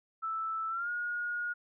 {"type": "tone with pitch glide", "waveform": "sine", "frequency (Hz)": [1318.5, 1437.8], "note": ["E6", "F6"], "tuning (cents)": [0, 50], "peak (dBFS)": -32, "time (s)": [0.22, 1.54], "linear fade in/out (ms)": 20, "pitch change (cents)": 150, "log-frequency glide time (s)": [0.69, 0.9], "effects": []}